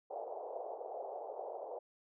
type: band-pass noise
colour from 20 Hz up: white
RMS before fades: -44 dBFS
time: 0.1-1.79 s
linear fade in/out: 10 ms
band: 430 to 790 Hz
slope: 48 dB/octave
effects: none